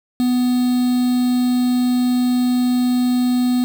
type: tone with quantisation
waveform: triangle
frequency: 248.6 Hz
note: B3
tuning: 12 cents sharp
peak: -12 dBFS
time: 0.2-3.64 s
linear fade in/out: 0 ms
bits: 5
effects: none